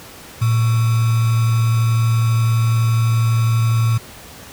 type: tone with sample-and-hold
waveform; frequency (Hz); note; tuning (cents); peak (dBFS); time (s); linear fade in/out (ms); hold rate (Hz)
sine; 114; A#2; -38; -12; 0.41-3.98; 10; 1225
effects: pink hiss -38 dBFS RMS until 4.52 s + high-pass 60 Hz 12 dB/octave